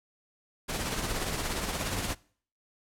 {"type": "noise with tremolo", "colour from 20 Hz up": "pink", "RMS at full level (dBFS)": -30, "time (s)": [0.68, 2.15], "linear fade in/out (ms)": 20, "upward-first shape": "triangle", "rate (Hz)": 17, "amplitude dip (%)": 50, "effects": ["noise-tail reverb RT60 0.5 s tail -23 dB re dry", "low-pass 12000 Hz 12 dB/octave"]}